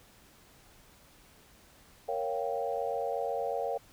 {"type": "chord", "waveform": "sine", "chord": "G half-diminished seventh", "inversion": "first", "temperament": "equal", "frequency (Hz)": [466.2, 554.4, 698.5, 784], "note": ["Bb4", "Db5", "F5", "G5"], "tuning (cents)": [0, 0, 0, 0], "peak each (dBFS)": [-35, -35, -36, -37], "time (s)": [2.08, 3.78], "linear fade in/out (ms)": 10, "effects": ["pink hiss -59 dBFS RMS until 3.92 s"]}